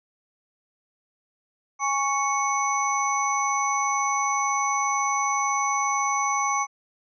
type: tone cluster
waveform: sine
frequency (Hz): 827 / 1111 / 2208 / 6060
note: G#5 / C#6 / C#7 / F#8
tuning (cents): -8 / +4 / -7 / +40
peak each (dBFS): -28 / -24 / -30 / -30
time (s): 1.79-6.67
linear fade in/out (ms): 50
effects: none